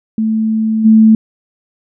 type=tone with level steps; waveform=sine; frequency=220 Hz; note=A3; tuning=in tune; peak=-11 / -3 dBFS; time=0.18-1.15 s; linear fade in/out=2 ms; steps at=0.84 s; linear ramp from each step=20 ms; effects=none